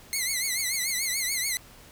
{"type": "tone with vibrato", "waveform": "10% pulse", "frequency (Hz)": 2093, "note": "C7", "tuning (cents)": 0, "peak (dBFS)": -17, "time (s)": [0.13, 1.57], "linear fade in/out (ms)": 0, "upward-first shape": "triangle", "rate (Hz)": 6.9, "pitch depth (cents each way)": 130, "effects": ["pink hiss -51 dBFS RMS until 1.91 s"]}